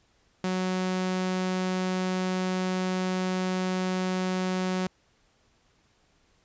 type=tone; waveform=sawtooth; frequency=185 Hz; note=F#3; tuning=in tune; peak=-22 dBFS; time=0.44-4.87 s; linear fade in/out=2 ms; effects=pink hiss -66 dBFS RMS until 6.44 s + resampled to 16000 Hz